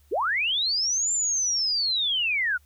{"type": "linear two-way sweep", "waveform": "sine", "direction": "up then down", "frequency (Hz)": [294.5, 7320, 1385], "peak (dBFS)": -22, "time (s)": [0.11, 2.58], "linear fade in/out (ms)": 20, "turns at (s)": 1.12, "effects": ["added 72 Hz sine -56 dBFS peak until 2.65 s", "white hiss -65 dBFS RMS until 2.65 s"]}